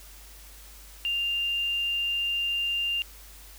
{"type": "tone", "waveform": "sine", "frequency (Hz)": 2794, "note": "F7", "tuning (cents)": 0, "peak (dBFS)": -25, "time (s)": [1.05, 3.02], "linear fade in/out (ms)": 0, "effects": ["added 50 Hz sine -48 dBFS peak until 3.58 s", "white hiss -50 dBFS RMS until 3.58 s"]}